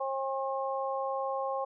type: harmonic tone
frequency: 268.9 Hz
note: C4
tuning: 47 cents sharp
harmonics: 2 / 3 / 4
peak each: -33 / -35 / -36 dBFS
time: 0-1.65 s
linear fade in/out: 10 ms
effects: none